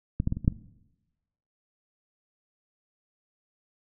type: clicks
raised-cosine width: 5 ms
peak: -13 / -13 / -15 / -21 / -22 / -7 / -29 dBFS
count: 7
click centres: 0.201 / 0.274 / 0.324 / 0.37 / 0.447 / 0.479 / 0.524 s
effects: noise-tail reverb RT60 1.0 s tail -20 dB re dry